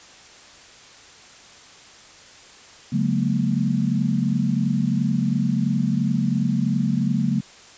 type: tone cluster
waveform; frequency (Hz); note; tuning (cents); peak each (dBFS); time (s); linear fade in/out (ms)
sine; 141 / 182.9 / 212 / 234.9; C#3 / F#3 / G#3 / A#3; +30 / -20 / +36 / +13; -24; 2.92-7.41; 10
effects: white hiss -46 dBFS RMS until 7.77 s + resampled to 16000 Hz